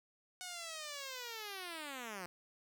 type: linear sweep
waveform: 5% pulse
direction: down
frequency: 740 to 170 Hz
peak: -32 dBFS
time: 0.41-2.26 s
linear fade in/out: 0 ms
effects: none